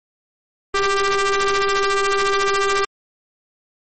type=ring-modulated tone; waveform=sawtooth; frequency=392 Hz; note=G4; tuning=in tune; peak=-9 dBFS; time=0.74-2.85 s; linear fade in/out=5 ms; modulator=791 Hz; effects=MP3 32 kbps